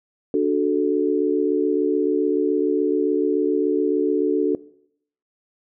sine chord, D major, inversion none, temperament equal with one note detuned, 293.7 / 370 / 437 Hz, D4 / F#4 / A4, 0 / 0 / -12 cents, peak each -21 / -21 / -21 dBFS, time 0.34-4.55 s, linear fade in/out 2 ms, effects noise-tail reverb RT60 0.7 s tail -20 dB re dry

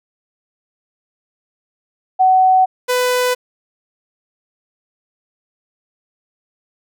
sine / sawtooth tone pair in turn, 750 / 498.7 Hz, F#5 / B4, +23 / +17 cents, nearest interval perfect fifth, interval 706 cents, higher first, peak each -8 / -10 dBFS, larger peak first, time 2.19-2.66 / 2.88-3.35 s, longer neither, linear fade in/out 20 ms, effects none

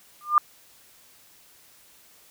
sine tone with exponential growth, 1200 Hz, D6, 37 cents sharp, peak -10 dBFS, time 0.21-0.38 s, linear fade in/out 1 ms, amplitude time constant 36 ms, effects white hiss -55 dBFS RMS until 2.3 s

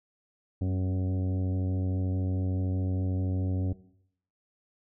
harmonic tone with a mistuned harmonic, 93.3 Hz, F#2, 15 cents sharp, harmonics 1 / 2 / 3 / 4 / 5 / 6 / 7 / 8, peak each -27 / -35 / -35 / -45 / -46 / -47 / -53 / -54 dBFS, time 0.61-3.73 s, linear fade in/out 5 ms, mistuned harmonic 3, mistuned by -30 cents, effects noise-tail reverb RT60 0.7 s tail -18 dB re dry

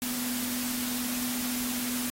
sine tone in noise, 246.9 Hz, B3, in tune, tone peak -33 dBFS, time 0.02-2.1 s, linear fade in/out 0 ms, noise white, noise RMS -34 dBFS, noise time 0.02-2.1 s, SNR -2 dB, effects AAC 48 kbps

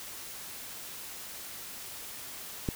click, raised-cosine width 3 ms, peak -16 dBFS, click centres 2.688 s, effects white hiss -43 dBFS RMS until 2.75 s

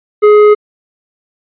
sine tone with hard clipping, 419.5 Hz, G#4, 17 cents sharp, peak -4 dBFS, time 0.22-0.55 s, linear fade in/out 20 ms, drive 8 dB, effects resampled to 8000 Hz

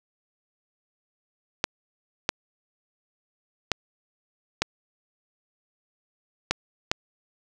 clicks, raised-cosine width 0.2 ms, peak -4 dBFS, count 6, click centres 1.641 / 2.291 / 3.717 / 4.62 / 6.51 / 6.915 s, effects none

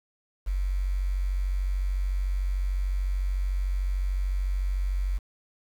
sine tone with quantisation, 46.8 Hz, F#1, 20 cents sharp, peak -24 dBFS, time 0.46-5.19 s, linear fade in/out 20 ms, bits 8, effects none

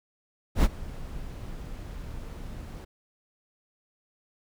brown noise with ADSR envelope, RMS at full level -17 dBFS, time 0.55-2.85 s, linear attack 90 ms, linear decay 35 ms, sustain -21 dB, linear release 10 ms, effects none

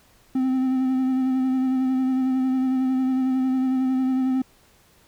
triangle tone with vibrato, 260 Hz, C4, 11 cents flat, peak -17 dBFS, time 0.35-4.42 s, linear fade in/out 5 ms, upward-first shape sine, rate 11 Hz, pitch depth 22 cents each way, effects pink hiss -57 dBFS RMS until 5.07 s

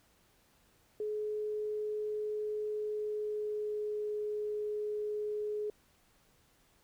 sine tone with pitch glide, 424.2 to 421 Hz, G#4 to G#4, +37 to +24 cents, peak -33 dBFS, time 1-5.7 s, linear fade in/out 2 ms, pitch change -13 cents, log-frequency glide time 2.69-4.12 s, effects pink hiss -68 dBFS RMS until 6.83 s

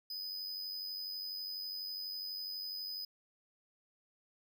square tone with amplitude modulation, 5000 Hz, D#8, 8 cents sharp, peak -38 dBFS, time 0.1-3.05 s, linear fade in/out 5 ms, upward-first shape sine, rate 92.1 Hz, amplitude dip 45%, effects none

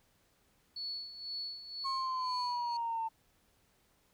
sine tone with tremolo, 4416 Hz, C#8, 7 cents flat, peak -36 dBFS, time 0.76-2.77 s, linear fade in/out 5 ms, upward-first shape sine, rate 2 Hz, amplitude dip 70%
sine exponential sweep, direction down, 1082 to 893 Hz, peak -32 dBFS, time 1.84-3.09 s, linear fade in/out 20 ms
effects tanh soft clip ceiling -27 dBFS + pink hiss -71 dBFS RMS until 4.13 s

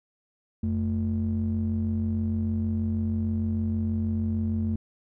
triangle ring-modulated tone, 65.9 Hz, C2, 13 cents sharp, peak -19 dBFS, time 0.63-4.76 s, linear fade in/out 5 ms, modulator 155 Hz, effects none

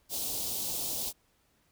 white band-stop noise, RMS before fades -34 dBFS, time 0.09-1.13 s, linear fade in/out 50 ms, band 830 to 3300 Hz, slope 24 dB/octave, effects pink hiss -70 dBFS RMS until 1.71 s

